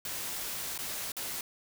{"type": "noise with dropouts", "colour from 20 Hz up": "white", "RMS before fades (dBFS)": -37, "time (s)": [0.05, 1.41], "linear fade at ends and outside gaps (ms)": 2, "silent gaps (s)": [[0.778, 0.788], [1.119, 1.167]], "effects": []}